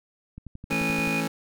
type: click train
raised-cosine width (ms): 5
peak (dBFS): -27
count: 9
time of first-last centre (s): 0.38-1.076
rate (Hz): 11.5
type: chord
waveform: sawtooth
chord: A major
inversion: second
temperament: just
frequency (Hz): 165 / 220 / 275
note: E3 / A3 / C#4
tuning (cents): +2 / 0 / -14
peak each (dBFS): -26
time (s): 0.7-1.28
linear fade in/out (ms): 10
type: tone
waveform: sine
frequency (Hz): 2468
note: D#7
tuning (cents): -15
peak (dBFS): -27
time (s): 0.71-1.21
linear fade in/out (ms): 10
effects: none